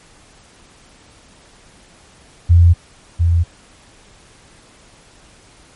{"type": "tone pair in turn", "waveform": "sine", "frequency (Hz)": [85.9, 84.86], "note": ["F2", "F2"], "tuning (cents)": [-28, -49], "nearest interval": "unison", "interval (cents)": 21, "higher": "first", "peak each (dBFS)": [-5, -10], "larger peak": "first", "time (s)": [[2.49, 2.74], [3.19, 3.44]], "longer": "neither", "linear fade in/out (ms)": 20, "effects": ["pink hiss -47 dBFS RMS until 5.75 s", "MP3 48 kbps"]}